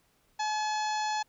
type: harmonic tone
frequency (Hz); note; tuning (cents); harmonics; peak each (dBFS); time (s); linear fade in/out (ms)
854; G#5; +48; 1 / 2 / 3 / 4 / 5 / 6 / 7 / 8; -29 / -38 / -43 / -44 / -41 / -47 / -45 / -46; 0.39-1.23; 10
effects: pink hiss -69 dBFS RMS until 1.28 s